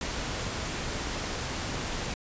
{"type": "noise", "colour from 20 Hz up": "pink", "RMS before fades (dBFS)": -33, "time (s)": [0.01, 2.14], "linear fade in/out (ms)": 2, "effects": ["resampled to 16000 Hz"]}